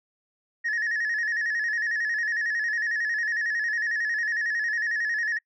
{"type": "tone with vibrato", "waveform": "sine", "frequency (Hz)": 1792, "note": "A6", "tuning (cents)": 31, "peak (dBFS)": -22, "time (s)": [0.64, 5.39], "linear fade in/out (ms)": 20, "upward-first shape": "square", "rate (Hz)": 11, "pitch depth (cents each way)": 72, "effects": ["noise-tail reverb RT60 0.1 s tail -26 dB re dry", "tanh soft clip ceiling -22 dBFS"]}